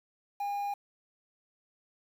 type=tone with quantisation; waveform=triangle; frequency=810 Hz; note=G#5; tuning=43 cents flat; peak=-29 dBFS; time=0.4-0.74 s; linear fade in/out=5 ms; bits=9; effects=none